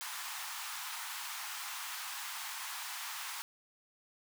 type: high-pass noise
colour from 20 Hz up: pink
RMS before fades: -42 dBFS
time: 0.01-3.42 s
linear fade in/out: 0 ms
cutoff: 840 Hz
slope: 48 dB/octave
effects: none